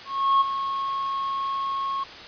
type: tone with ADSR envelope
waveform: triangle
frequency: 1093 Hz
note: C#6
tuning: 25 cents flat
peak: -13 dBFS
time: 0.05-2.04 s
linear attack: 360 ms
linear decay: 17 ms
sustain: -10 dB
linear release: 10 ms
effects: white hiss -40 dBFS RMS until 2.27 s + resampled to 11025 Hz